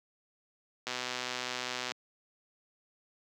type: click train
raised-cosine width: 0.2 ms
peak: -17 dBFS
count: 132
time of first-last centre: 0.87-1.918 s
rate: 125 Hz
effects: high-pass 200 Hz 12 dB/octave